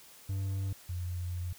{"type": "tone pair in turn", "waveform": ["triangle", "sine"], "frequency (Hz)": [97, 88.68], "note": ["G2", "F2"], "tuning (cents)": [-18, 27], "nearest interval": "major second", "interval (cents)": 155, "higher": "first", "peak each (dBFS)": [-29, -33], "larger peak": "first", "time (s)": [[0.29, 0.73], [0.89, 1.53]], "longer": "second", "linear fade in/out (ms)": 5, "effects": ["white hiss -55 dBFS RMS until 1.58 s"]}